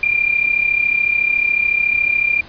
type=tone with amplitude modulation; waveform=sine; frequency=2390 Hz; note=D7; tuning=30 cents sharp; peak=-10 dBFS; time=0.03-2.41 s; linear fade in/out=2 ms; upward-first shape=sine; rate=33.9 Hz; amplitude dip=75%; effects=pink hiss -39 dBFS RMS until 2.48 s + resampled to 11025 Hz